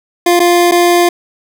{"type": "tone with dropouts", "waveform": "25% pulse", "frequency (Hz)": 349.2, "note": "F4", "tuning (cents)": 0, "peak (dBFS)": -3, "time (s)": [0.26, 1.09], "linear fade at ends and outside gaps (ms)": 5, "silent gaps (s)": [[0.395, 0.4], [0.713, 0.719]], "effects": []}